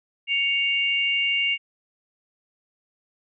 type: tone pair together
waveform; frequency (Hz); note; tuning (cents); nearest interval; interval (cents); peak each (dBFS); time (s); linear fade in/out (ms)
sine; 2227 / 2794; C#7 / F7; +7 / 0; major third; 393; -24 / -22; 0.27-1.58; 50
effects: none